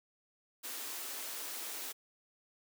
white high-pass noise, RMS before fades -42 dBFS, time 0.63-1.93 s, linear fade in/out 20 ms, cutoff 250 Hz, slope 48 dB/octave, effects none

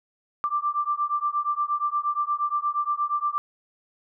sine beating tone pair, 1174.7 / 1183.2 Hz, D6 / D6, 0 / +13 cents, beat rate 8.5 Hz, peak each -26 dBFS, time 0.44-3.38 s, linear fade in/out 0 ms, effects none

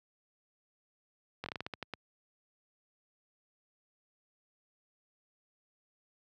slowing click train, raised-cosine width 0.3 ms, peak -22 dBFS, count 10, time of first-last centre 1.44-1.937 s, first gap 21 ms, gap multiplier 1.23, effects high-pass 80 Hz 12 dB/octave

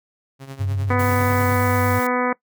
sawtooth tone with tremolo, 135.6 Hz, C#3, 38 cents flat, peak -26 dBFS, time 0.39-1.57 s, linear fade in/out 50 ms, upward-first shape triangle, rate 10 Hz, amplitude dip 80%
sine tone with vibrato, 98 Hz, G2, in tune, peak -20 dBFS, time 0.59-2 s, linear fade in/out 20 ms, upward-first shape square, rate 8.8 Hz, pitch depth 41 cents each way
harmonic tone, 248.8 Hz, B3, 13 cents sharp, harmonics 1 / 2 / 3 / 4 / 5 / 6 / 7 / 8 / 9, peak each -24 / -23 / -28 / -26 / -27 / -31 / -31 / -31 / -33 dBFS, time 0.9-2.33 s, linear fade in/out 5 ms
blue noise, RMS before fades -34 dBFS, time 0.99-2.07 s, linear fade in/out 5 ms
effects noise-tail reverb RT60 0.1 s tail -21 dB re dry

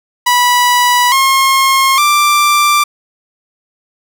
sawtooth tone with pitch steps, 980 / 1074.9 / 1179 Hz, B5 / C6 / D6, -14 / +46 / +6 cents, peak -4 dBFS, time 0.26-2.84 s, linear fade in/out 10 ms, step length 860 ms, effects none

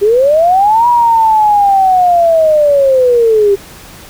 sine linear two-way sweep, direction up then down, 391.2 to 970 to 391.2 Hz, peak -5 dBFS, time 0.01-3.56 s, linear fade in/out 20 ms, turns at 0.88 s, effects pink hiss -34 dBFS RMS until 4.09 s

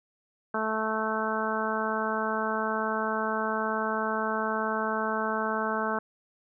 harmonic tone, 218.9 Hz, A3, 9 cents flat, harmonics 1 / 2 / 3 / 4 / 5 / 6 / 7, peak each -34 / -34 / -34 / -34 / -34 / -34 / -34 dBFS, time 0.54-5.99 s, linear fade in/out 5 ms, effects none

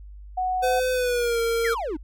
sine tone, 740 Hz, F#5, in tune, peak -22 dBFS, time 0.37-0.8 s, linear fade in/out 10 ms
square tone with pitch glide, 509 to 461.4 Hz, C5 to A#4, -48 to -18 cents, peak -22 dBFS, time 0.62-1.75 s, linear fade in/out 20 ms, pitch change -170 cents, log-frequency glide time 0.92-1.4 s
triangle exponential sweep, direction down, 2217 to 277.2 Hz, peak -24 dBFS, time 1.64-1.97 s, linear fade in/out 10 ms
effects added 50 Hz sine -39 dBFS peak until 2.03 s

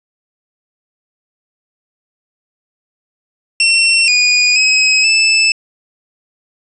25% pulse tone with pitch steps, 2713 / 2458 / 2547 / 2629 Hz, E7 / D#7 / D#7 / E7, +49 / -22 / +40 / -5 cents, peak -5 dBFS, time 3.6-5.52 s, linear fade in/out 2 ms, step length 480 ms, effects resampled to 22050 Hz

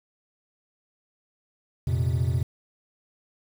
triangle chord, F suspended fourth, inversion none, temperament equal, 87.31 / 116.54 / 130.81 Hz, F2 / Bb2 / C3, 0 / 0 / 0 cents, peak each -24 / -25 / -24 dBFS, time 1.87-2.43 s, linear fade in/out 5 ms, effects 8-bit

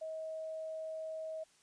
sine tone, 636 Hz, D#5, 38 cents sharp, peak -39 dBFS, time 0.01-1.44 s, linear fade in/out 10 ms, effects white hiss -68 dBFS RMS until 1.62 s + resampled to 22050 Hz

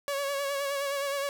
sawtooth tone with vibrato, 560 Hz, C#5, 18 cents sharp, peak -25 dBFS, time 0.08-1.29 s, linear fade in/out 0 ms, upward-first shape sine, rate 9.6 Hz, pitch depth 36 cents each way, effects none

